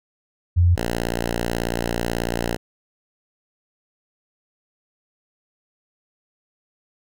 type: tone pair in turn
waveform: sine / 5% pulse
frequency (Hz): 87.31 / 58.27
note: F2 / A#1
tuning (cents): 0 / 0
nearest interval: perfect fifth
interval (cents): 700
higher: first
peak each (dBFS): -12 / -11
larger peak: second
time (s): 0.56-0.76 / 0.76-2.57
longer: second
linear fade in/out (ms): 20
effects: none